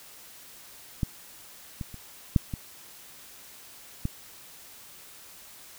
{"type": "clicks", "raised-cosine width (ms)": 5, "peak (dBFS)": [-13, -21, -29, -7, -19, -15], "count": 6, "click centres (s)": [1.032, 1.812, 1.943, 2.362, 2.538, 4.054], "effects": ["white hiss -49 dBFS RMS until 5.78 s"]}